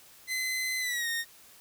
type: tone with pitch glide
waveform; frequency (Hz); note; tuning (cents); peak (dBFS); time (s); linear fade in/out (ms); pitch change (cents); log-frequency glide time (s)
sawtooth; 2041 to 1850.1; C7 to A#6; -44 to -14; -26; 0.27-1.25; 50; -170; 0.79-1.08
effects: white hiss -55 dBFS RMS until 1.6 s